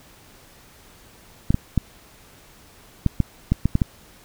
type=clicks; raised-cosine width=5 ms; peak=-5 dBFS; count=9; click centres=1.505 / 1.544 / 1.777 / 3.063 / 3.203 / 3.52 / 3.656 / 3.754 / 3.818 s; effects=pink hiss -50 dBFS RMS until 4.24 s